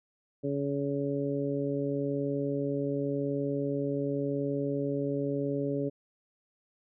harmonic tone, 140.9 Hz, C#3, 29 cents sharp, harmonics 1 / 2 / 3 / 4, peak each -35 / -32 / -33 / -36 dBFS, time 0.43-5.9 s, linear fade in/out 20 ms, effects none

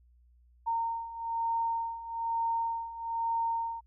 sine beating tone pair, 918 / 919.1 Hz, A#5 / A#5, -27 / -25 cents, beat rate 1.1 Hz, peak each -35 / -31 dBFS, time 0.66-3.81 s, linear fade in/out 20 ms, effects added 60 Hz sine -59 dBFS peak until 3.86 s

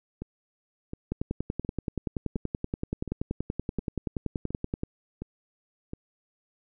two click trains, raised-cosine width 3 ms, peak -16 / -22 dBFS, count 40 / 9, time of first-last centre 1.12-4.834 / 0.22-5.934 s, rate 10.5 / 1.4 Hz, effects none

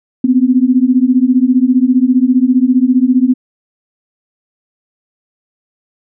sine beating tone pair, 246.9 / 261.9 Hz, B3 / C4, 0 / +2 cents, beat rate 15 Hz, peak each -10 dBFS, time 0.24-3.34 s, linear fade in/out 5 ms, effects none

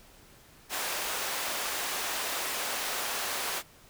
pink high-pass noise, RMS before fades -33 dBFS, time 0.69-3.63 s, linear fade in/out 50 ms, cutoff 620 Hz, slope 12 dB/octave, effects pink hiss -56 dBFS RMS until 3.89 s

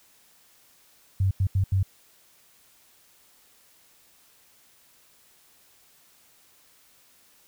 sine tone bursts at uneven times, 95.9 Hz, G2, 37 cents flat, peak -19 dBFS, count 4, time 1.2-1.31 / 1.4-1.47 / 1.55-1.64 / 1.72-1.83 s, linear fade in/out 5 ms, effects white hiss -59 dBFS RMS until 7.47 s

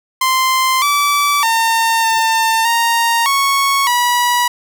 sawtooth tone with pitch steps, 1042 / 1155 / 909 / 899 / 929 / 1106 / 972 Hz, C6 / D6 / A#5 / A5 / A#5 / C#6 / B5, -7 / -29 / -44 / +37 / -6 / -4 / -28 cents, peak -8 dBFS, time 0.21-4.48 s, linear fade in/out 5 ms, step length 610 ms, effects none

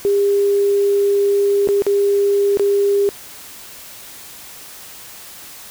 sine tone with dropouts, 402.1 Hz, G4, 44 cents sharp, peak -12 dBFS, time 0.05-3.09 s, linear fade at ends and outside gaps 0 ms, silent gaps 1.674-1.688 / 1.821-1.866 / 2.572-2.596 s, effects white hiss -37 dBFS RMS until 5.7 s

